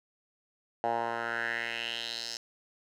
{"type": "tone with band-pass filter sweep", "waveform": "10% pulse", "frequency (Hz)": 116.54, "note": "A#2", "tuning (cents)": 0, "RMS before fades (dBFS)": -34, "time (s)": [0.84, 2.37], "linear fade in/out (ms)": 0, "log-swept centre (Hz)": [770, 5400], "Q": 3.7, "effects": []}